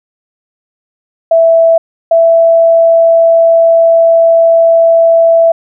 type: tone pair in turn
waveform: sine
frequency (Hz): 660 / 663.3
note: E5 / E5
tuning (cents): +2 / +11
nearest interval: unison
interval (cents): 9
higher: second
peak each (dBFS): -3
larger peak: neither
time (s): 1.31-1.78 / 2.11-5.52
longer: second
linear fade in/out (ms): 5
effects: none